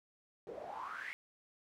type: noise with band-pass filter sweep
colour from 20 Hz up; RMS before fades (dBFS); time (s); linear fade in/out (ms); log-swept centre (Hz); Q
pink; -45; 0.47-1.13; 0; 420 to 2200; 9.2
effects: none